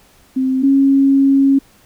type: tone pair in turn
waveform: sine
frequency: 261.6 / 273.7 Hz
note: C4 / C#4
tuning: 0 / -22 cents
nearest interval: minor second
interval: 78 cents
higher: second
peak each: -13 / -8 dBFS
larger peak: second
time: 0.36-0.63 / 0.63-1.59 s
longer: second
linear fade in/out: 10 ms
effects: pink hiss -50 dBFS RMS until 1.85 s